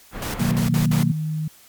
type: low-pass noise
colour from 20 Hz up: pink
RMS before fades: -32 dBFS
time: 0.11-0.64 s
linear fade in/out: 50 ms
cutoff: 2100 Hz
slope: 12 dB/octave
type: noise bursts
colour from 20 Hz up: pink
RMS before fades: -29 dBFS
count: 5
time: 0.22-1.032 s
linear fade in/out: 2 ms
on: 120 ms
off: 53 ms
type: chord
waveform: sine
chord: B major seventh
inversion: none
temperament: equal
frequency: 123.47 / 155.56 / 185 / 233.1 Hz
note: B2 / D#3 / F#3 / A#3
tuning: 0 / 0 / 0 / 0 cents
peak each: -23 dBFS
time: 0.39-1.12 s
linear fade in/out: 10 ms
type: tone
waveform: sine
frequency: 155.56 Hz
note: D#3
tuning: in tune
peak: -22 dBFS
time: 0.71-1.48 s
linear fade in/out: 5 ms
effects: white hiss -50 dBFS RMS until 1.68 s + MP3 96 kbps